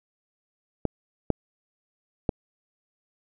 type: clicks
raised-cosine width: 2 ms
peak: -10 / -7 / -9 dBFS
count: 3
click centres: 0.853 / 1.303 / 2.292 s
effects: none